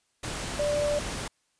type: tone in noise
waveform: sine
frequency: 587.3 Hz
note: D5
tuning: in tune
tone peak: -24 dBFS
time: 0.59-0.99 s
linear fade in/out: 5 ms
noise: pink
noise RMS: -34 dBFS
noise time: 0.23-1.28 s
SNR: +7 dB
effects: white hiss -72 dBFS RMS until 1.59 s + resampled to 22050 Hz